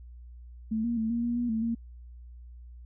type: tone with pitch steps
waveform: sine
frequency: 220.1 / 235.7 / 222.1 / 234.8 / 237.8 / 241.1 / 222.3 / 230.9 Hz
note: A3 / A#3 / A3 / A#3 / A#3 / B3 / A3 / A#3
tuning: +1 / +19 / +16 / +13 / +35 / -41 / +18 / -16 cents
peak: -26 dBFS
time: 0.71-1.75 s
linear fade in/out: 10 ms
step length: 130 ms
effects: added 60 Hz sine -44 dBFS peak until 2.85 s